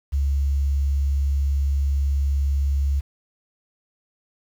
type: tone with quantisation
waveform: sine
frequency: 69.7 Hz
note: C#2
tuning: 10 cents sharp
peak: -18 dBFS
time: 0.12-3.01 s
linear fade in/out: 20 ms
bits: 8
effects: none